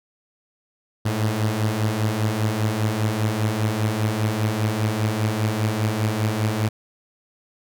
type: beating tone pair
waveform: sawtooth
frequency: 105.1 / 110.1 Hz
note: G#2 / A2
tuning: +21 / +2 cents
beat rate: 5 Hz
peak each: -21 / -18 dBFS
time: 1.05-6.69 s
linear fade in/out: 10 ms
effects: none